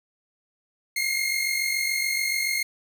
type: tone pair together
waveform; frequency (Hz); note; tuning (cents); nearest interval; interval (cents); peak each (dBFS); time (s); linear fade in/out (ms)
sawtooth; 2113 / 2160; C7 / C#7; +16 / -45; unison; 39; -23; 0.96-2.63; 5
effects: none